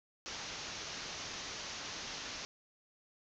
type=low-pass noise; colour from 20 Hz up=white; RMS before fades=-44 dBFS; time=0.26-2.45 s; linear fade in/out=0 ms; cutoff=6600 Hz; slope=96 dB/octave; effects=none